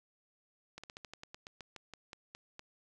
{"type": "slowing click train", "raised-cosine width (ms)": 0.2, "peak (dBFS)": -29, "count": 15, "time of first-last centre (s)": [0.78, 2.594], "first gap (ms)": 56, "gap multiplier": 1.12, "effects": []}